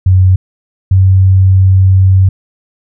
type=tone pair in turn; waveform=sine; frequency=93.1 / 94.78 Hz; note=F#2 / F#2; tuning=+11 / +42 cents; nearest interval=unison; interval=31 cents; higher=second; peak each=-3 dBFS; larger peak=neither; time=0.06-0.36 / 0.91-2.29 s; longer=second; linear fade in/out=5 ms; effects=none